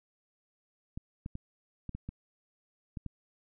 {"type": "clicks", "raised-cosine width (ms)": 5, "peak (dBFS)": -26, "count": 8, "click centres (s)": [0.975, 1.261, 1.354, 1.893, 1.95, 2.09, 2.972, 3.063], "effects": []}